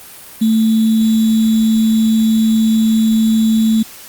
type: tone with sample-and-hold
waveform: sine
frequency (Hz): 221.7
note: A3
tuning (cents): +13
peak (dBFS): -9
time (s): 0.41-3.83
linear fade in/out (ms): 10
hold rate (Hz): 3675
effects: white hiss -36 dBFS RMS until 4.08 s + Opus 32 kbps